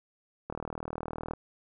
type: click train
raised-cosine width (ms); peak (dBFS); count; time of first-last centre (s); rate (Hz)
1; -21; 34; 0.5-1.335; 39.5
effects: none